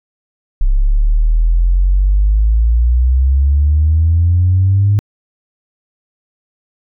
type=exponential sweep; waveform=sine; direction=up; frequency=33 to 103.83 Hz; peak=-7 dBFS; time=0.61-4.99 s; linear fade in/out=0 ms; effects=tanh soft clip ceiling -3 dBFS

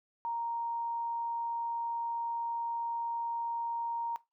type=tone; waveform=sine; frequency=932.3 Hz; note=A#5; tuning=in tune; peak=-32 dBFS; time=0.25-4.16 s; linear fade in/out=0 ms; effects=noise-tail reverb RT60 0.2 s tail -18 dB re dry

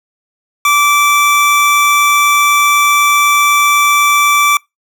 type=tone; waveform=25% pulse; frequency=1164 Hz; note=D6; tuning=16 cents flat; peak=-4 dBFS; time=0.65-4.57 s; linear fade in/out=2 ms; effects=noise-tail reverb RT60 0.2 s tail -26 dB re dry

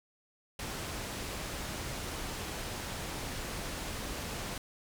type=low-pass noise; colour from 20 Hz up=pink; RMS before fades=-39 dBFS; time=0.59-4.58 s; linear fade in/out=2 ms; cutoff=11000 Hz; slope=12 dB/octave; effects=none

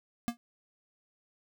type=tone with exponential decay; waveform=square; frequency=236.4 Hz; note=A#3; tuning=24 cents sharp; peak=-25 dBFS; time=0.28-0.37 s; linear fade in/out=0 ms; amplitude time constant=18 ms; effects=none

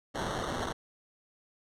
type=noise with sample-and-hold; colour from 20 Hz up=blue; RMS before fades=-34 dBFS; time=0.14-0.73 s; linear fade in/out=20 ms; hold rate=2450 Hz; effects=low-pass 8000 Hz 12 dB/octave

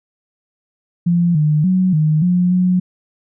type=tone with pitch steps; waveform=sine; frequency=172.6 / 151.5 / 185.3 / 154.2 / 178.9 / 182 Hz; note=F3 / D#3 / F#3 / D#3 / F3 / F#3; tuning=-20 / -46 / +3 / -15 / +42 / -28 cents; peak=-11 dBFS; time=1.06-2.8 s; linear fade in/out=10 ms; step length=290 ms; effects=none

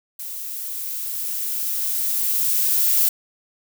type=noise with level ramp; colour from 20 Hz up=violet; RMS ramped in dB=-32 to -17 dBFS; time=0.19-3.09 s; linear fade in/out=5 ms; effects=none

